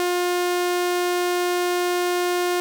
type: tone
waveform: sawtooth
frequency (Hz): 355.5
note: F4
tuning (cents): +31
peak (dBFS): -16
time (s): 0-2.6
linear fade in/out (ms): 0
effects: none